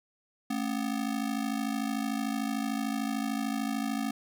square ring-modulated tone, 246.9 Hz, B3, in tune, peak -27 dBFS, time 0.5-4.11 s, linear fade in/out 5 ms, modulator 26.7 Hz, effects none

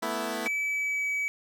10% pulse chord, A suspended second, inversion none, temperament equal, 220 / 246.9 / 329.6 Hz, A3 / B3 / E4, 0 / 0 / 0 cents, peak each -26 dBFS, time 0.02-0.48 s, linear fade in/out 10 ms
triangle tone with pitch glide, 2300 to 2280 Hz, D7 to C#7, -37 to +48 cents, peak -25 dBFS, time 0.46-1.28 s, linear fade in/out 0 ms, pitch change -15 cents, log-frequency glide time 0.61-1.09 s
effects none

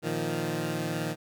15% pulse chord, Bb suspended fourth, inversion none, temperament equal, 116.54 / 155.56 / 174.61 Hz, Bb2 / Eb3 / F3, 0 / 0 / 0 cents, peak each -30 / -25 / -28 dBFS, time 0.02-1.16 s, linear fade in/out 50 ms, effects none

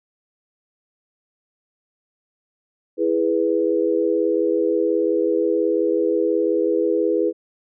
sine chord, E major, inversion none, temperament equal, 329.6 / 415.3 / 493.9 Hz, E4 / G#4 / B4, 0 / 0 / 0 cents, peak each -21 dBFS, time 2.97-7.33 s, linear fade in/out 50 ms, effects none

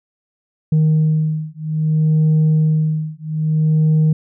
sine beating tone pair, 155.56 / 156.17 Hz, D#3 / D#3, 0 / +7 cents, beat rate 0.61 Hz, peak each -14 dBFS, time 0.72-4.13 s, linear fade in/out 5 ms, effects tanh soft clip ceiling -9 dBFS

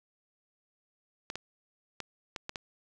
clicks, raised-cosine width 0.2 ms, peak -19 dBFS, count 6, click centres 1.301 / 1.356 / 2.003 / 2.362 / 2.494 / 2.558 s, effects none

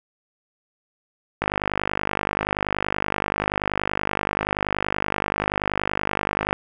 click train, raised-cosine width 0.5 ms, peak -6 dBFS, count 259, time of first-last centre 1.42-6.529 s, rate 50.5 Hz, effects 8-bit

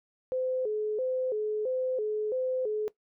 sine tone with vibrato, 468 Hz, A#4, 7 cents sharp, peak -27 dBFS, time 0.32-2.88 s, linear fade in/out 0 ms, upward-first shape square, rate 1.5 Hz, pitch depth 160 cents each way, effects noise-tail reverb RT60 0.1 s tail -18 dB re dry

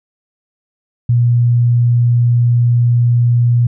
sine tone, 120 Hz, B2, 49 cents flat, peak -8 dBFS, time 1.09-3.67 s, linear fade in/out 5 ms, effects none

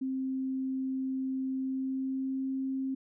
sine tone with pitch glide, 263.4 to 266 Hz, C4 to C4, +12 to +29 cents, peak -30 dBFS, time 0.01-2.95 s, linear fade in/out 10 ms, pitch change +17 cents, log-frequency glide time 1.56-2.5 s, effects none

